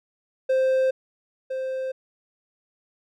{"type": "tone pair in turn", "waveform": "triangle", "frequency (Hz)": [523.3, 523.3], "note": ["C5", "C5"], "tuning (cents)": [0, 0], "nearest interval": "unison", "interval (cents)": 0, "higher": "neither", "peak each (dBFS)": [-16, -24], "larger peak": "first", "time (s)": [[0.49, 0.91], [1.5, 1.92]], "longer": "neither", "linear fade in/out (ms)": 10, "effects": []}